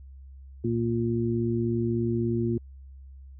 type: harmonic tone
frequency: 116.54 Hz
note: A#2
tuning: in tune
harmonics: 1 / 2 / 3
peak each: -28 / -28 / -28 dBFS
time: 0.64-2.58 s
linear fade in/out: 5 ms
effects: added 67 Hz sine -43 dBFS peak until 3.39 s